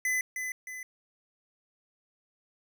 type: tone with echo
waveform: square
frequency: 2015 Hz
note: B6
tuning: 34 cents sharp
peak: -27 dBFS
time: 0.05-0.21 s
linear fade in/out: 2 ms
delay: 310 ms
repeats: 2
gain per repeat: -6 dB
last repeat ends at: 0.83 s
effects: none